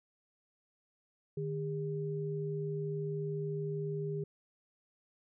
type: tone pair together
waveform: sine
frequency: 152.27 / 404.4 Hz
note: D#3 / G#4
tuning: -37 / -46 cents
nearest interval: octave + perfect fourth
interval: 1691 cents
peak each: -36 / -37 dBFS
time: 1.37-4.24 s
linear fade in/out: 5 ms
effects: none